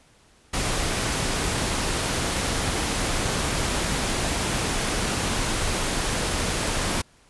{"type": "noise", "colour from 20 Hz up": "pink", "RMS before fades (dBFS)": -25, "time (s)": [0.53, 7.02], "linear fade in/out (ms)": 10, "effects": ["pink hiss -57 dBFS RMS until 7.29 s", "resampled to 24000 Hz"]}